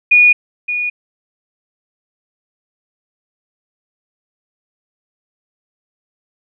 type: tone with echo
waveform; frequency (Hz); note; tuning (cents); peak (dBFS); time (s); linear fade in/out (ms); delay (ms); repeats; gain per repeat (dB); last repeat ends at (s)
sine; 2452; D#7; -26; -5; 0.11-0.33; 10; 570; 1; -11; 0.9
effects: none